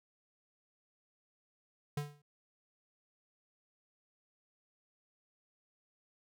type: tone with exponential decay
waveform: square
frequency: 146.1 Hz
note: D3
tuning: 9 cents flat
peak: -32 dBFS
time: 1.97-2.22 s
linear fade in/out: 5 ms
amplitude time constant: 54 ms
effects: none